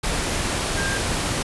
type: tone in noise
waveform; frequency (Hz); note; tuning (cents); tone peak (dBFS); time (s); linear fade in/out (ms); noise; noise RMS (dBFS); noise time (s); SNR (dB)
sine; 1600; G6; +35; -26; 0.77-0.98; 10; pink; -24; 0.03-1.43; -5
effects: resampled to 24000 Hz